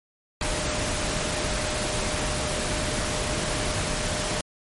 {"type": "tone in noise", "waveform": "sine", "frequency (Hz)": 607, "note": "D#5", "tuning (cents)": -43, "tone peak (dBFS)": -34, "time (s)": [0.41, 4.41], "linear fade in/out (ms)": 2, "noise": "pink", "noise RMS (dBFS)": -27, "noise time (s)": [0.41, 4.41], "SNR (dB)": -10, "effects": ["MP3 48 kbps"]}